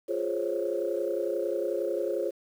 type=chord; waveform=sine; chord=Db major seventh; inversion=first; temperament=equal; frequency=349.2 / 415.3 / 523.3 / 554.4 Hz; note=F4 / Ab4 / C5 / Db5; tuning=0 / 0 / 0 / 0 cents; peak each=-32 dBFS; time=0.08-2.31 s; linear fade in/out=20 ms; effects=tanh soft clip ceiling -17 dBFS + 9-bit